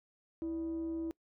sine tone with frequency modulation, 327.2 Hz, E4, 13 cents flat, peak -33 dBFS, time 0.42-1.11 s, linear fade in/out 0 ms, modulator 259 Hz, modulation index 0.24, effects noise-tail reverb RT60 0.1 s tail -24 dB re dry + tanh soft clip ceiling -31 dBFS

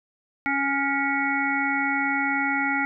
harmonic tone with a mistuned harmonic, 277.2 Hz, C#4, in tune, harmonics 1 / 3 / 5 / 7 / 8, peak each -28 / -28 / -28 / -28 / -28 dBFS, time 0.46-2.85 s, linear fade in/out 0 ms, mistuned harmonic 5, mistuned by +27 cents, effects none

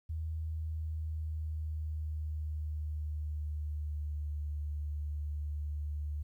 sine tone with pitch glide, 79.5 to 74.18 Hz, D#2 to D2, +38 to +18 cents, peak -34 dBFS, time 0.09-6.23 s, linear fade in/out 10 ms, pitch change -120 cents, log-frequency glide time 0.34-4.35 s, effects 12-bit

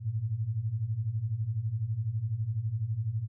sine beating tone pair, 102.6 / 114.6 Hz, G#2 / A#2, -21 / -29 cents, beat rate 12 Hz, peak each -34 / -30 dBFS, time 0-3.28 s, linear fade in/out 50 ms, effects none

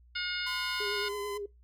harmonic tone, 720 Hz, F#5, 47 cents flat, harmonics 2 / 3 / 4 / 5 / 6 / 7, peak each -36 / -38 / -39 / -40 / -41 / -41 dBFS, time 0.15-1.09 s, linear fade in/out 10 ms
sawtooth tone with pitch glide, 1024 to 1018.1 Hz, C6 to C6, -38 to -48 cents, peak -35 dBFS, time 0.46-1.38 s, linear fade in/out 10 ms, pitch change -10 cents, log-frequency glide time 1.05-1.15 s
sine tone with vibrato, 410.1 Hz, G#4, 22 cents flat, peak -35 dBFS, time 0.8-1.46 s, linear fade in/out 5 ms, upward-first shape triangle, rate 9.1 Hz, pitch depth 47 cents each way
effects noise-tail reverb RT60 0.2 s tail -21 dB re dry + added 60 Hz sine -56 dBFS peak until 1.63 s

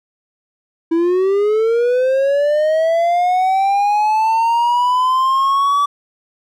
triangle linear sweep, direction up, 325.3 to 1153 Hz, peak -10 dBFS, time 0.91-5.86 s, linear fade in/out 10 ms, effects none

